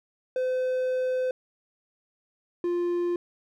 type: tone pair in turn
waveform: triangle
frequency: 511 / 349.5 Hz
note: C5 / F4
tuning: -41 / +1 cents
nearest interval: perfect fifth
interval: 658 cents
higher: first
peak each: -22 dBFS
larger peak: neither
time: 0.36-1.31 / 2.64-3.16 s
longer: first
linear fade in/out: 2 ms
effects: none